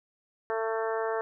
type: harmonic tone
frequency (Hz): 223.3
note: A3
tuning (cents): +26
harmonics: 2 / 3 / 4 / 5 / 6 / 7 / 8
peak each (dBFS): -30 / -34 / -36 / -38 / -40 / -41 / -42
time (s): 0.5-1.21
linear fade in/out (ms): 0
effects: none

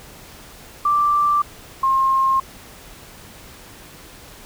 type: tone pair in turn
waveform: sine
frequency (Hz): 1174.7 / 1066.9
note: D6 / C6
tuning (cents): 0 / +33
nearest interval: major second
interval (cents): 167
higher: first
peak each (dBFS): -14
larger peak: neither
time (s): 0.85-1.42 / 1.83-2.4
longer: neither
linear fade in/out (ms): 5
effects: pink hiss -42 dBFS RMS until 4.45 s

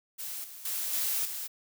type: noise with level steps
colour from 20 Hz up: blue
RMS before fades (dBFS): -38 / -46 / -33 / -30 / -37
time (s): 0.18-1.48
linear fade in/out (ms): 20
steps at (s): 0.44 / 0.65 / 0.93 / 1.25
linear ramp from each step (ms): 2
effects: none

